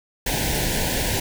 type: band-stop noise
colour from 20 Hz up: pink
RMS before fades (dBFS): -23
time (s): 0.26-1.2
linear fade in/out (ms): 5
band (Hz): 980 to 1500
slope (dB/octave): 96
effects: none